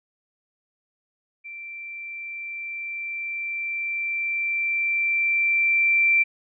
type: tone with level ramp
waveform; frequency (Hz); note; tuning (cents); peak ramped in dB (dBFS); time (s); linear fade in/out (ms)
sine; 2349; D7; 0; -35 to -15; 1.44-6.24; 20
effects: none